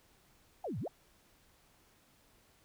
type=exponential two-way sweep; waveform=sine; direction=down then up; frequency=830.6 to 92.5 to 830.6 Hz; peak=-36 dBFS; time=0.64-0.88 s; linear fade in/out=5 ms; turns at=0.79 s; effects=pink hiss -67 dBFS RMS until 2.64 s